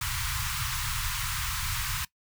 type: band-stop noise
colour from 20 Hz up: pink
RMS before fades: -31 dBFS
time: 0.01-2.05 s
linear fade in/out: 5 ms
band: 140 to 980 Hz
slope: 48 dB/octave
effects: noise-tail reverb RT60 0.1 s tail -20 dB re dry